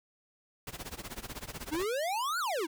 pink noise with tremolo, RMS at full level -39 dBFS, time 0.67-1.85 s, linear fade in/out 2 ms, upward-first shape sine, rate 16 Hz, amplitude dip 90%
square exponential two-way sweep, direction up then down, 293.7 to 1500 to 293.7 Hz, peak -31 dBFS, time 1.71-2.67 s, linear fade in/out 20 ms, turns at 2.39 s
effects none

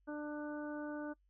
harmonic tone, 297.4 Hz, D4, 22 cents sharp, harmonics 1 / 2 / 3 / 4 / 5, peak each -41 / -46 / -52 / -55 / -50 dBFS, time 0.07-1.14 s, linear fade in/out 20 ms, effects noise-tail reverb RT60 0.1 s tail -24 dB re dry + added 48 Hz sine -70 dBFS peak until 1.29 s

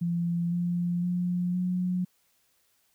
sine tone with pitch steps, 171.3 / 174.5 / 177.75 / 181.07 Hz, F3 / F3 / F3 / F#3, -33 / -1 / +31 / -37 cents, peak -25 dBFS, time 0.01-2.05 s, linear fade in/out 10 ms, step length 510 ms, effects white hiss -69 dBFS RMS until 2.94 s

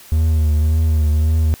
triangle tone with vibrato, 77.78 Hz, D#2, in tune, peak -10 dBFS, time 0.12-1.54 s, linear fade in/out 0 ms, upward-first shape triangle, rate 1.8 Hz, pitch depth 55 cents each way, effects white hiss -42 dBFS RMS until 1.6 s

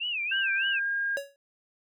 sine tone with vibrato, 2637 Hz, E7, in tune, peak -28 dBFS, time 0-0.8 s, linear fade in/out 20 ms, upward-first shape sine, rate 3.3 Hz, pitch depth 200 cents each way
sine tone with pitch glide, 1578 to 1617.7 Hz, G6 to G#6, +11 to -46 cents, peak -26 dBFS, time 0.31-1.17 s, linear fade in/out 10 ms, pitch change +43 cents, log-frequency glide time 0.59-0.88 s
square tone with exponential decay, 559 Hz, C#5, 14 cents sharp, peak -28 dBFS, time 1.17-1.36 s, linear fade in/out 1 ms, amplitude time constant 40 ms
effects none

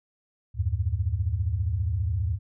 sine tone cluster, 75.5 / 90.6 / 105.4 Hz, D2 / F#2 / G#2, +48 / -36 / +26 cents, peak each -28 dBFS, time 0.54-2.39 s, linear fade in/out 50 ms, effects none

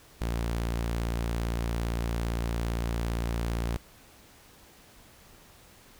sawtooth tone, 57.6 Hz, A#1, 20 cents flat, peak -24 dBFS, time 0.21-3.77 s, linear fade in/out 0 ms, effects pink hiss -55 dBFS RMS until 5.99 s

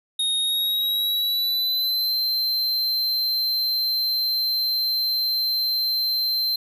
square tone with pitch glide, 3729 to 4114 Hz, A#7 to C8, 0 to -30 cents, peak -21 dBFS, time 0.19-6.56 s, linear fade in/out 5 ms, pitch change +170 cents, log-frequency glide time 0.39-2.14 s, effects none

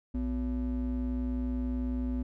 triangle ring-modulated tone, 155.56 Hz, D#3, in tune, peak -24 dBFS, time 0.14-2.23 s, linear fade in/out 10 ms, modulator 96.3 Hz, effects none

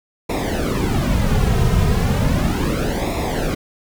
brown noise with flanger, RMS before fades -18 dBFS, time 0.29-3.55 s, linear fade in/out 10 ms, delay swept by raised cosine 0.65 to 3.55 ms, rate 0.35 Hz, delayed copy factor -0.75, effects none

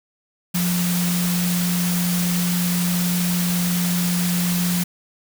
sine tone in noise, 176.7 Hz, F3, 21 cents sharp, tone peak -19 dBFS, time 0.54-4.84 s, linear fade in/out 10 ms, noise white, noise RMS -26 dBFS, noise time 0.54-4.84 s, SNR +4 dB, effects none

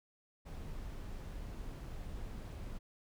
brown noise, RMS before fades -44 dBFS, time 0.45-2.79 s, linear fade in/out 20 ms, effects none

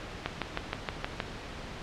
click train, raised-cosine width 0.3 ms, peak -13 dBFS, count 7, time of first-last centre 0.26-1.202 s, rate 6.37 Hz, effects pink hiss -41 dBFS RMS until 1.82 s + low-pass 4000 Hz 12 dB/octave

